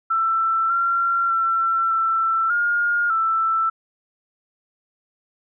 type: tone with pitch steps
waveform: sine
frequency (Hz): 1334 / 1371 / 1347 / 1336 / 1420 / 1328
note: E6 / F6 / E6 / E6 / F6 / E6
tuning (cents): +20 / -32 / +37 / +23 / +28 / +12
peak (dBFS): -17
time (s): 0.1-3.7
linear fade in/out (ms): 10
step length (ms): 600
effects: none